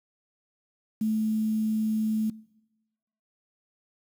sine tone with quantisation, 217.7 Hz, A3, 18 cents flat, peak -23 dBFS, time 1.01-2.3 s, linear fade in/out 5 ms, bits 8, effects noise-tail reverb RT60 1.0 s tail -23 dB re dry

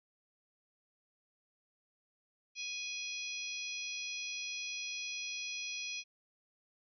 harmonic tone with a mistuned harmonic, 830.6 Hz, G#5, in tune, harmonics 3 / 4 / 5 / 6 / 7, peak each -41 / -46 / -48 / -48 / -46 dBFS, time 2.55-6.04 s, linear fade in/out 50 ms, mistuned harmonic 6, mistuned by +23 cents, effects none

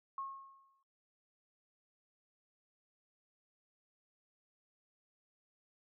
sine tone with exponential decay, 1086 Hz, C#6, 36 cents flat, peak -37 dBFS, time 0.18-0.83 s, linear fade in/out 2 ms, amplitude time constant 140 ms, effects noise-tail reverb RT60 0.3 s tail -21 dB re dry

